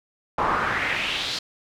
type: noise with band-pass filter sweep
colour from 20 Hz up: brown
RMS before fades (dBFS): -25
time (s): 0.38-1.39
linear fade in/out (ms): 5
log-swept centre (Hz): 970 to 4500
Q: 3.1
effects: none